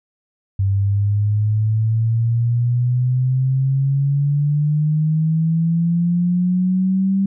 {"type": "exponential sweep", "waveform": "sine", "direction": "up", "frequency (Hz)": [97, 196], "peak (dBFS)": -14, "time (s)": [0.59, 7.26], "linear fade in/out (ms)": 5, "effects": []}